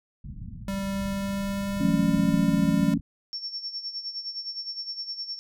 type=low-pass noise; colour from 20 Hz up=pink; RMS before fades=-39 dBFS; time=0.24-3.01 s; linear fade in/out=5 ms; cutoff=230 Hz; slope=48 dB/octave
type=tone with pitch glide; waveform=square; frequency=196 to 199.77 Hz; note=G3 to G3; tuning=0 to +33 cents; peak=-28 dBFS; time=0.68-2.94 s; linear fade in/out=2 ms; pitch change=+33 cents; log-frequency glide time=0.83-2.04 s
type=chord; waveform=sine; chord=F# minor seventh; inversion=third; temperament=equal; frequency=164.81 / 185 / 220 / 277.2 Hz; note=E3 / F#3 / A3 / C#4; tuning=0 / 0 / 0 / 0 cents; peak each=-26 / -26 / -26 / -25 dBFS; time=1.8-2.98 s; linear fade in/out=10 ms
type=tone with tremolo; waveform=sine; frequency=5450 Hz; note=F8; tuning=43 cents flat; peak=-29 dBFS; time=3.33-5.39 s; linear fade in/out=0 ms; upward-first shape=sine; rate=9.7 Hz; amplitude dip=70%
effects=none